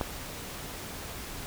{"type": "click", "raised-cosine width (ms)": 1, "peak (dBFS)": -14, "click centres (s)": 0.012, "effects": ["pink hiss -40 dBFS RMS until 1.46 s"]}